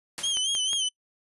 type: noise with exponential decay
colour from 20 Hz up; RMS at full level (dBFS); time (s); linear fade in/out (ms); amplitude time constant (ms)
white; -32; 0.18-0.51; 0; 71
type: click train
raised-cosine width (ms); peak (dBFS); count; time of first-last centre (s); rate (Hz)
0.2; -19; 4; 0.19-0.732; 5.54
type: tone with vibrato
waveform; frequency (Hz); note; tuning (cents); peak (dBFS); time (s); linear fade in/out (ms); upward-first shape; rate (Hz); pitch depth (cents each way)
sawtooth; 3136; G7; 0; -21; 0.23-0.89; 10; sine; 4.4; 79
effects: noise-tail reverb RT60 0.1 s tail -26 dB re dry + resampled to 24000 Hz